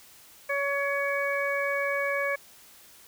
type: harmonic tone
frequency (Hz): 562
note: C#5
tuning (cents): +24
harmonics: 1 / 2 / 3 / 4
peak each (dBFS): -29 / -34 / -31 / -31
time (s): 0.49-2.36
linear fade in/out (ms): 10
effects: white hiss -53 dBFS RMS until 3.07 s